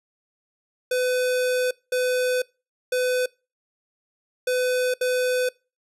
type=tone bursts at uneven times; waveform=square; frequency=503 Hz; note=B4; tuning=32 cents sharp; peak=-21 dBFS; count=5; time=0.91-1.71 / 1.92-2.42 / 2.92-3.26 / 4.47-4.94 / 5.01-5.49 s; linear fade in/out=5 ms; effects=noise-tail reverb RT60 0.3 s tail -25 dB re dry + resampled to 32000 Hz